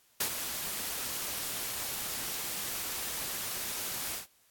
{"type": "noise with ADSR envelope", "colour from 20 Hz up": "white", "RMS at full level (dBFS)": -28, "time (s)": [0.2, 4.27], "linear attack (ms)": 9, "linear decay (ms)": 76, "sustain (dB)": -8, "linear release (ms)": 130, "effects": ["white hiss -66 dBFS RMS until 4.5 s", "AAC 64 kbps"]}